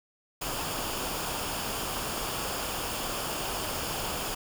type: noise with comb filter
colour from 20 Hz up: pink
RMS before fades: -33 dBFS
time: 0.41-4.35 s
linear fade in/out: 10 ms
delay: 0.5 ms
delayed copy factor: -0.5
effects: none